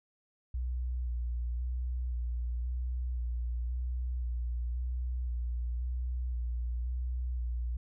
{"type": "tone with vibrato", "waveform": "sine", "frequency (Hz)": 60.8, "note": "B1", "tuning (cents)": -26, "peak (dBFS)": -30, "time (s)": [0.54, 7.77], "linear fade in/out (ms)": 5, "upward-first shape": "square", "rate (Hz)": 0.95, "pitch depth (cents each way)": 29, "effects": ["tanh soft clip ceiling -27 dBFS"]}